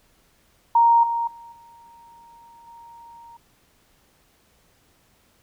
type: tone with level steps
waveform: sine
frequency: 932.3 Hz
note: A#5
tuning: in tune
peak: -12 / -21 / -40 / -46 / -42 dBFS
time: 0.75-3.37 s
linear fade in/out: 5 ms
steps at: 1.03 / 1.27 / 1.52 / 2.67 s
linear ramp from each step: 5 ms
effects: pink hiss -61 dBFS RMS until 5.42 s